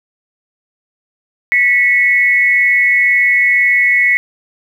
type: tone pair together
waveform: sine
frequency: 1958 / 2200 Hz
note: B6 / C#7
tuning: -15 / -14 cents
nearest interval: major second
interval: 201 cents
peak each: -11 dBFS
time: 1.52-4.17 s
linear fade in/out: 0 ms
effects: 7-bit